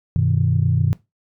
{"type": "chord", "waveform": "sine", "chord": "G augmented", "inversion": "none", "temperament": "equal with one note detuned", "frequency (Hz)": [95.71, 123.47, 155.56], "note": ["G2", "B2", "D#3"], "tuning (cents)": [-41, 0, 0], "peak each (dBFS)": -19, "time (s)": [0.16, 0.93], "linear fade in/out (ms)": 0, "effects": ["noise-tail reverb RT60 0.2 s tail -18 dB re dry", "tanh soft clip ceiling -5 dBFS"]}